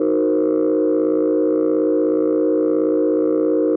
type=chord; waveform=sine; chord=C half-diminished seventh; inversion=first; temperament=equal; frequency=311.1 / 370 / 466.2 / 523.3 Hz; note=Eb4 / Gb4 / Bb4 / C5; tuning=0 / 0 / 0 / 0 cents; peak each=-17 / -20 / -18 / -21 dBFS; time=0-3.76 s; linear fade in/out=5 ms; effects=tanh soft clip ceiling -9 dBFS